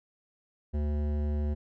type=tone with hard clipping; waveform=triangle; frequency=74 Hz; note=D2; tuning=14 cents sharp; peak=-29 dBFS; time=0.73-1.55 s; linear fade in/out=20 ms; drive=18 dB; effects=none